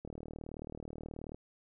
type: click train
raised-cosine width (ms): 2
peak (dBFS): -30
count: 51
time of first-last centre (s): 0.05-1.345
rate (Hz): 38.6
effects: none

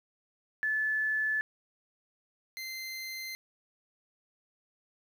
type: tone pair in turn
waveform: sine / 25% pulse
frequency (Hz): 1734 / 2076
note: A6 / C7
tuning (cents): -26 / -14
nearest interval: minor third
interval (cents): 312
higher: second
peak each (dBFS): -27 / -34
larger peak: first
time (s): 0.63-1.41 / 2.57-3.35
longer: neither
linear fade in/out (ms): 0
effects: 10-bit

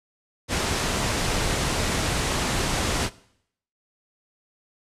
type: low-pass noise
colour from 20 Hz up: pink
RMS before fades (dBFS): -25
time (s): 0.48-3.1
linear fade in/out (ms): 50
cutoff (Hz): 9400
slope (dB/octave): 24
effects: noise-tail reverb RT60 0.7 s tail -20 dB re dry + resampled to 32000 Hz

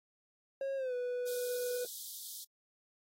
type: tone with pitch glide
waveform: triangle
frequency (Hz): 544 to 493.1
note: C#5 to B4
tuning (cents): -33 to -3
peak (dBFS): -32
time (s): 0.61-1.85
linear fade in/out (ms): 2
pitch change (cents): -170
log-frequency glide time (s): 0.76-0.94
type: high-pass noise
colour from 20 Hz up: white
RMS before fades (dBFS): -45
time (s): 1.26-2.45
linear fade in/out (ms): 20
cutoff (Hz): 3300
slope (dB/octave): 96
effects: AAC 48 kbps

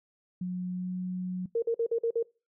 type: tone with pitch glide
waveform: sine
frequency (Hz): 181.2 to 182.67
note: F#3 to F#3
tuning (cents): -36 to -22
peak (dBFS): -30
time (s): 0.41-1.46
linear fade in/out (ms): 5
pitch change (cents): +14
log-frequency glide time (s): 0.73-0.91
type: tone bursts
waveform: sine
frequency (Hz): 461.9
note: A#4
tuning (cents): -16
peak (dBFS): -24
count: 6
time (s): 1.55-2.228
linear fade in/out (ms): 5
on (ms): 73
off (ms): 48
effects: noise-tail reverb RT60 0.3 s tail -23 dB re dry

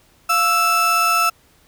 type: tone pair together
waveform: 35% pulse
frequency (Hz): 698.5 / 1318.6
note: F5 / E6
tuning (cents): 0 / 0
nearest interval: major seventh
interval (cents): 1100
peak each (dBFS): -23 / -13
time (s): 0.29-1.3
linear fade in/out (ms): 10
effects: pink hiss -55 dBFS RMS until 1.67 s

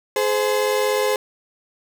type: tone pair together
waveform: 35% pulse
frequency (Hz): 421.8 / 518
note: G#4 / C5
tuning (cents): +27 / -17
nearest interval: major third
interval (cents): 356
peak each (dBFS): -19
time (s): 0.16-1.16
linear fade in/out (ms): 2
effects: none

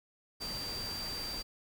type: tone in noise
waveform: sine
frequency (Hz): 4699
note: D8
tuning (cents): 0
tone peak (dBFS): -38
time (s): 0.4-1.43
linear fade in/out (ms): 20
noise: pink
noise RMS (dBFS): -43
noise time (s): 0.4-1.43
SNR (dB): +2
effects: none

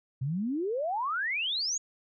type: exponential sweep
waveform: sine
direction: up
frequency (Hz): 123.47 to 6890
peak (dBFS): -28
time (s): 0.21-1.78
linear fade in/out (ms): 10
effects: none

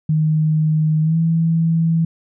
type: tone with pitch glide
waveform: sine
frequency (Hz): 155.56 to 164.15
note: D#3 to E3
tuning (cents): 0 to -7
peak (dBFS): -13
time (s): 0.09-2.05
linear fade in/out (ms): 5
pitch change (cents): +93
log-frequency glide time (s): 1.02-1.17
effects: none

